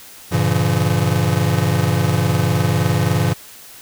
square chord, G diminished seventh, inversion none, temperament just, 98 / 117.6 / 141.12 / 169.34 Hz, G2 / Bb2 / Db3 / Fb3, 0 / +16 / +31 / +47 cents, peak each -21 dBFS, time 0.31-3.34 s, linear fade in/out 20 ms, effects white hiss -40 dBFS RMS until 3.81 s

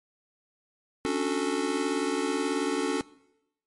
square chord, D major seventh, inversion third, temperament just, 275.3 / 293.7 / 367.1 / 440.5 Hz, C#4 / D4 / F#4 / A4, -12 / 0 / -14 / +2 cents, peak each -32 dBFS, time 1.05-3.01 s, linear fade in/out 0 ms, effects noise-tail reverb RT60 0.9 s tail -22 dB re dry + MP3 48 kbps

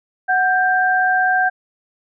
sine tone pair together, 740 / 1578.9 Hz, F#5 / G6, 0 / +12 cents, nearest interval octave + minor second, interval 1312 cents, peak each -16 dBFS, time 0.28-1.5 s, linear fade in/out 20 ms, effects none

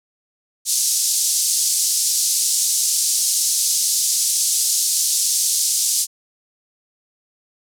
pink band-pass noise, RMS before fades -19 dBFS, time 0.65-6.07 s, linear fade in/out 50 ms, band 5200 to 11000 Hz, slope 24 dB/octave, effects none

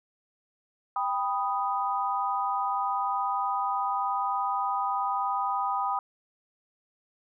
sine chord, G augmented, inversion none, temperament equal with one note detuned, 791.3 / 987.8 / 1244.5 Hz, G5 / B5 / D#6, +16 / 0 / 0 cents, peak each -30 dBFS, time 0.96-5.99 s, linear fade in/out 2 ms, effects none

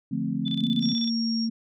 sine chord, D minor seventh, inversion none, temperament equal, 146.83 / 174.61 / 220 / 261.6 Hz, D3 / F3 / A3 / C4, 0 / 0 / 0 / 0 cents, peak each -33 / -31 / -29 / -30 dBFS, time 0.11-0.94 s, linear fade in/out 10 ms
sine tone with tremolo, 3503 Hz, A7, 8 cents flat, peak -28 dBFS, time 0.45-1.1 s, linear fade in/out 20 ms, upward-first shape square, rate 16 Hz, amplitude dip 80%
sine tone with pitch glide, 233.1 to 227 Hz, A#3 to A#3, 0 to -46 cents, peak -24 dBFS, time 0.62-1.5 s, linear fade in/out 10 ms, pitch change -46 cents, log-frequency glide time 0.77-1.38 s
sine tone, 5560 Hz, F8, 9 cents flat, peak -30 dBFS, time 0.8-1.49 s, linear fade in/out 50 ms
effects none

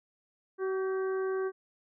harmonic tone with a mistuned harmonic, 380 Hz, F#4, 46 cents sharp, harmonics 1 / 2 / 3 / 4 / 5, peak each -29 / -46 / -42 / -43 / -54 dBFS, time 0.58-1.52 s, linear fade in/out 50 ms, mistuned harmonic 4, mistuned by +40 cents, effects none

